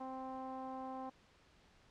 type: tone with low-pass filter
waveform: sawtooth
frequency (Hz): 261.6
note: C4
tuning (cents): 0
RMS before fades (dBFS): -45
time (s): 0-1.1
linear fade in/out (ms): 10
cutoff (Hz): 910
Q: 9.5
effects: pink hiss -67 dBFS RMS until 1.9 s + low-pass 5000 Hz 12 dB/octave